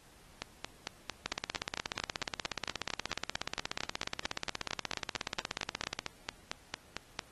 two click trains, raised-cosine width 0.2 ms, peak -17 / -16 dBFS, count 31 / 80, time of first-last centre 0.42-7.192 / 1.26-5.991 s, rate 4.43 / 16.7 Hz, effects pink hiss -60 dBFS RMS until 7.31 s + AAC 32 kbps

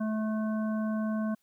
harmonic tone, 217 Hz, A3, 24 cents flat, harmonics 1 / 3 / 5 / 7, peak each -28 / -38 / -43 / -45 dBFS, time 0-1.35 s, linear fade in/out 10 ms, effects white hiss -74 dBFS RMS until 1.42 s

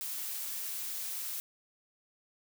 blue noise, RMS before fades -38 dBFS, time 0.01-1.4 s, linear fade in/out 0 ms, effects none

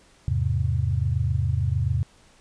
sine chord, E augmented, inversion none, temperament equal, 82.41 / 103.83 / 130.81 Hz, E2 / G#2 / B#2, 0 / 0 / 0 cents, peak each -25 dBFS, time 0.28-2.03 s, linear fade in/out 0 ms, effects pink hiss -56 dBFS RMS until 2.4 s + resampled to 22050 Hz

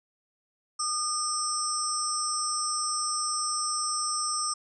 sine tone cluster, 1218 / 5350 / 5860 / 8240 Hz, D#6 / E8 / F#8 / C9, -37 / +25 / -18 / -28 cents, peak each -31 / -32 / -37 / -32 dBFS, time 0.79-4.54 s, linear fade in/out 10 ms, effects none

